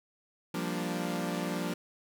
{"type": "chord", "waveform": "sawtooth", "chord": "G minor seventh", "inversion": "third", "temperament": "equal", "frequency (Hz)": [174.61, 196, 233.1, 293.7], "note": ["F3", "G3", "Bb3", "D4"], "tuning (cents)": [0, 0, 0, 0], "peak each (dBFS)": [-31, -35, -34, -34], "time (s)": [0.54, 1.74], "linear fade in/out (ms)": 5, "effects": []}